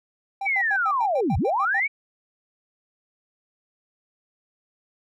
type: tone bursts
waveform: triangle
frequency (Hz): 788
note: G5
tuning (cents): +9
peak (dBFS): -24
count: 10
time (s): 0.41-1.801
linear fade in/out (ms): 5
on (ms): 59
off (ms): 89
type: linear two-way sweep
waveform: sine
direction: down then up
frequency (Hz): 2328 to 58.27 to 2328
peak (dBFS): -20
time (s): 0.45-1.88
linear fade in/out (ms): 20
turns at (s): 1.37
effects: none